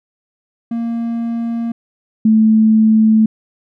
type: tone pair in turn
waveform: triangle / sine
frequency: 232.1 / 219 Hz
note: A#3 / A3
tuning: -7 / -8 cents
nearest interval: minor second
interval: 101 cents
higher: first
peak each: -15 / -7 dBFS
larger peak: second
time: 0.71-1.72 / 2.25-3.26 s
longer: neither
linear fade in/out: 5 ms
effects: none